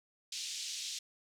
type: band-pass noise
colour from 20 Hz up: white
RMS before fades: -41 dBFS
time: 0.32-0.99 s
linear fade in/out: 5 ms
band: 2900 to 6700 Hz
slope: 24 dB/octave
effects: none